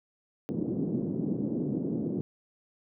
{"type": "band-pass noise", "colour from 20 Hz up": "pink", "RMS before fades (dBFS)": -31, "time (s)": [0.49, 2.21], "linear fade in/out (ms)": 0, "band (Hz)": [160, 370], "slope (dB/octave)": 24, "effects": []}